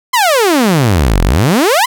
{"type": "exponential two-way sweep", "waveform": "sawtooth", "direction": "down then up", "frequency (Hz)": [1064, 39.59, 1064], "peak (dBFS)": -4, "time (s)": [0.13, 1.86], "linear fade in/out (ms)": 10, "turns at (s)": 1.22, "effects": []}